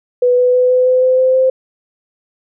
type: tone with pitch steps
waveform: sine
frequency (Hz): 493.9 / 497.6 / 501.4 / 505.2 / 509 / 512.8 / 516.7 / 520.6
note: B4 / B4 / B4 / B4 / C5 / C5 / C5 / C5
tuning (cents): 0 / +13 / +26 / +39 / -48 / -35 / -22 / -9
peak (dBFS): -8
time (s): 0.22-1.5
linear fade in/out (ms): 5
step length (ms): 160
effects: none